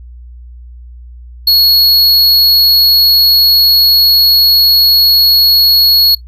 square tone, 4338 Hz, C#8, 38 cents flat, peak -5 dBFS, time 1.47-6.15 s, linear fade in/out 5 ms, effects noise-tail reverb RT60 0.1 s tail -17 dB re dry + added 60 Hz sine -29 dBFS peak until 6.27 s

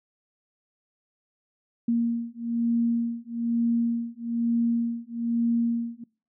sine beating tone pair, 233.1 / 234.2 Hz, A#3 / A#3, 0 / +8 cents, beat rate 1.1 Hz, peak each -26 dBFS, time 1.88-6.04 s, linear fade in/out 5 ms, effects noise-tail reverb RT60 0.4 s tail -25 dB re dry

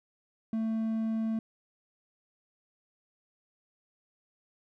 triangle tone, 222.6 Hz, A3, 20 cents sharp, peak -26 dBFS, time 0.53-1.39 s, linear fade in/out 2 ms, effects none

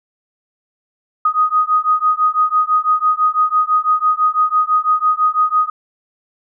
sine beating tone pair, 1244.5 / 1250.5 Hz, D#6 / D#6, 0 / +8 cents, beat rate 6 Hz, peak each -15 dBFS, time 1.25-5.7 s, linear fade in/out 5 ms, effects none

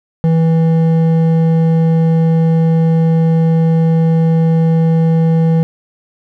sine tone with hard clipping, 163.2 Hz, E3, 17 cents flat, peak -10 dBFS, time 0.24-5.63 s, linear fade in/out 0 ms, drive 8 dB, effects none

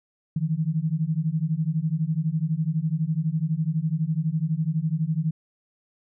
sine beating tone pair, 152.8 / 164.8 Hz, D#3 / E3, -31 / 0 cents, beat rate 12 Hz, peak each -25 dBFS, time 0.36-5.31 s, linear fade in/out 5 ms, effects none

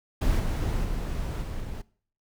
brown noise with level steps, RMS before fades -23 / -27 / -30 / -33 / -35 dBFS, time 0.21-1.82 s, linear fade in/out 10 ms, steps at 0.39 / 0.84 / 1.42 / 1.6 s, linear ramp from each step 10 ms, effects noise-tail reverb RT60 0.5 s tail -22 dB re dry

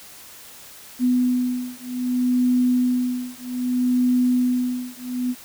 sine beating tone pair, 249 / 249.63 Hz, B3 / B3, +14 / +19 cents, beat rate 0.63 Hz, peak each -21 dBFS, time 0.99-5.35 s, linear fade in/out 50 ms, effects white hiss -43 dBFS RMS until 5.44 s

